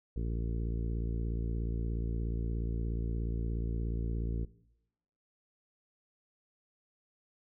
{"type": "harmonic tone", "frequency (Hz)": 56.9, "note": "A#1", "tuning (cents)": -41, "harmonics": [1, 2, 3, 4, 5, 6, 7, 8], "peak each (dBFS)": [-33, -39, -43, -45, -47, -49, -50, -51], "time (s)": [0.16, 4.45], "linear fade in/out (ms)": 5, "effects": ["noise-tail reverb RT60 0.9 s tail -20 dB re dry"]}